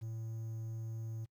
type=tone with quantisation; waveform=triangle; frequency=112.3 Hz; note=A2; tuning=36 cents sharp; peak=-37 dBFS; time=0.01-1.26 s; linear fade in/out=20 ms; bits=11; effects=noise-tail reverb RT60 0.1 s tail -25 dB re dry